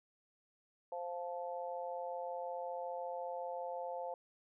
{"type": "harmonic tone", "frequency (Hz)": 174.61, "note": "F3", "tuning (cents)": 0, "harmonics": [3, 4, 5], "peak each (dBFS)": [-42, -44, -45], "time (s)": [0.92, 4.14], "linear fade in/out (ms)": 2, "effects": []}